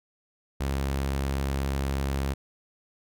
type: tone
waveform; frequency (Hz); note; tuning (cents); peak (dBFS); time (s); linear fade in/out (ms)
sawtooth; 68.3; C#2; -25; -22; 0.6-2.34; 10
effects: none